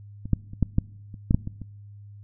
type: clicks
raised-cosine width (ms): 5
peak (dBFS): -22 / -7 / -26 / -8 / -7 / -27 / -7 / -6 / -19 / -23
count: 10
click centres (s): 0.256 / 0.333 / 0.534 / 0.627 / 0.784 / 1.142 / 1.309 / 1.345 / 1.474 / 1.617
effects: noise-tail reverb RT60 0.9 s tail -24 dB re dry + added 102 Hz sine -42 dBFS peak until 2.23 s